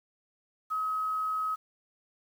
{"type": "tone with quantisation", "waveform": "sine", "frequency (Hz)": 1274, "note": "D#6", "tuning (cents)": 41, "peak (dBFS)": -28, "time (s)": [0.7, 1.56], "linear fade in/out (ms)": 20, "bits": 9, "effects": []}